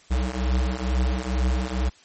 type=beating tone pair; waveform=square; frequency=61.7 / 63.9 Hz; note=B1 / C2; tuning=-1 / -40 cents; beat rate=2.2 Hz; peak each=-26 / -24 dBFS; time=0.1-1.9 s; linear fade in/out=20 ms; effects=white hiss -54 dBFS RMS until 2.04 s + MP3 32 kbps